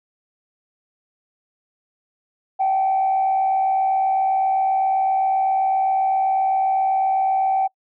sine tone with frequency modulation, 769 Hz, G5, 33 cents flat, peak -15 dBFS, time 2.59-7.68 s, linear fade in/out 20 ms, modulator 67.7 Hz, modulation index 0.35, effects noise-tail reverb RT60 0.1 s tail -25 dB re dry + tanh soft clip ceiling -12 dBFS

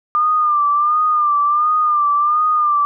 sine tone with vibrato, 1200 Hz, D6, 37 cents sharp, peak -12 dBFS, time 0.15-2.85 s, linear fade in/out 0 ms, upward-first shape sine, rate 1.4 Hz, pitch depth 56 cents each way, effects none

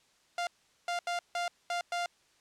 sawtooth tone bursts at uneven times, 698.5 Hz, F5, in tune, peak -27 dBFS, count 6, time 0.38-0.47 / 0.88-0.99 / 1.07-1.19 / 1.35-1.48 / 1.7-1.81 / 1.92-2.06 s, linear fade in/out 2 ms, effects white hiss -67 dBFS RMS until 2.4 s + low-pass 7000 Hz 12 dB/octave

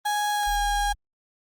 35% pulse tone with pitch glide, 830.6 to 816.8 Hz, G#5 to G#5, 0 to -29 cents, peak -21 dBFS, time 0.05-0.93 s, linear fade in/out 10 ms, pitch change -29 cents, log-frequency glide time 0.33-0.58 s
sine tone, 41.48 Hz, E1, 12 cents sharp, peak -29 dBFS, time 0.46-0.95 s, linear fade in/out 20 ms
effects Opus 24 kbps

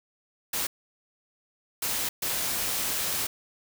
white noise bursts at uneven times, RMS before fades -29 dBFS, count 3, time 0.53-0.67 / 1.82-2.09 / 2.22-3.27 s, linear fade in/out 5 ms, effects none

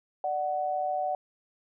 sine tone pair together, 592.8 / 746 Hz, D5 / F#5, +16 / +14 cents, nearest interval major third, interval 398 cents, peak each -32 / -28 dBFS, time 0.24-1.15 s, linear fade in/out 2 ms, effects none

